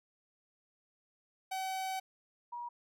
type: tone pair in turn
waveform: 45% pulse / sine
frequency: 760 / 957.5 Hz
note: F#5 / A#5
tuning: +46 / +46 cents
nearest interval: major third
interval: 400 cents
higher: second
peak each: -35 / -39 dBFS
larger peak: first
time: 1.51-2 / 2.52-2.69 s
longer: first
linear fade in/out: 10 ms
effects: none